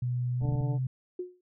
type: tone with pitch glide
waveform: sine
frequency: 123.47 to 129.23 Hz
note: B2 to C3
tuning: 0 to -21 cents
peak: -27 dBFS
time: 0.02-0.87 s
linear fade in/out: 5 ms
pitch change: +79 cents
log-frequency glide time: 0.33-0.67 s
type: harmonic tone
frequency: 146.83 Hz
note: D3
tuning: in tune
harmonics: 1 / 2 / 3 / 4 / 5 / 6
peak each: -33 / -39 / -43 / -45 / -47 / -49 dBFS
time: 0.4-0.79 s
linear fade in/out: 50 ms
type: clicks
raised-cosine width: 5 ms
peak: -26 dBFS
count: 6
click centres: 0.42 / 0.452 / 0.49 / 0.524 / 0.555 / 0.61 s
type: tone with exponential decay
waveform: sine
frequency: 361.1 Hz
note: F#4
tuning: 42 cents flat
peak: -29 dBFS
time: 1.19-1.41 s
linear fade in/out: 5 ms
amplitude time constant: 46 ms
effects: none